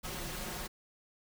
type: noise with comb filter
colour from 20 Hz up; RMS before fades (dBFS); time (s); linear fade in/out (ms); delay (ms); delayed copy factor
pink; -40; 0.03-0.68; 20; 5.5; +0.6
effects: none